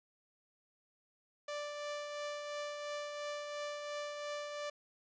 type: tone with tremolo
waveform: sawtooth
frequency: 587.3 Hz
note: D5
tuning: in tune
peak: -34 dBFS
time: 1.48-4.7 s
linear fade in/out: 5 ms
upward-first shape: triangle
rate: 2.9 Hz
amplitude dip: 40%
effects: resampled to 16000 Hz